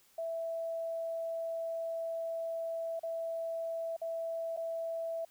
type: tone with dropouts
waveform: sine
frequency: 660 Hz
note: E5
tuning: 2 cents sharp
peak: -34 dBFS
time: 0.18-5.25 s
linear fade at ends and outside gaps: 5 ms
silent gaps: 2.995-3.032 / 3.966-4.015 / 4.565-4.572 s
effects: white hiss -66 dBFS RMS until 5.3 s